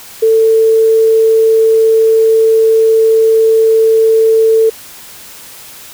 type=tone; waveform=sine; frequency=445.7 Hz; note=A4; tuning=22 cents sharp; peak=-5 dBFS; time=0.22-4.7 s; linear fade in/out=10 ms; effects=white hiss -33 dBFS RMS until 5.93 s